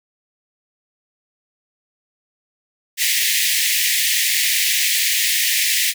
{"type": "high-pass noise", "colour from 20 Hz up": "pink", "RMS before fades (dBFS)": -18, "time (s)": [2.97, 5.94], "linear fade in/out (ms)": 50, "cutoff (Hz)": 1800, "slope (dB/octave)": 96, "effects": []}